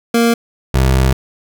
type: tone pair in turn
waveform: 25% pulse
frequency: 233.1 / 65.41 Hz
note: A#3 / C2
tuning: 0 / 0 cents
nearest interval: octave + minor seventh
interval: 2200 cents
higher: first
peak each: -6 dBFS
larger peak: neither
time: 0.14-0.34 / 0.74-1.13 s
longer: second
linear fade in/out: 5 ms
effects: none